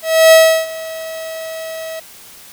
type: tone with ADSR envelope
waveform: 45% pulse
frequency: 645 Hz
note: E5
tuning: 38 cents flat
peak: -3 dBFS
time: 0.02-2 s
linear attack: 300 ms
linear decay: 340 ms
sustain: -21 dB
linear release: 8 ms
effects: white hiss -39 dBFS RMS until 2.52 s